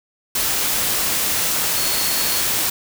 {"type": "tone in noise", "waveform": "sine", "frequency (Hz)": 4361, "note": "C#8", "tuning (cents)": -29, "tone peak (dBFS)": -27, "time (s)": [1.76, 2.41], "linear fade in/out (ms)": 5, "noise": "white", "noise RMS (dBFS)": -20, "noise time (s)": [0.35, 2.7], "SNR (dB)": -10, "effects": []}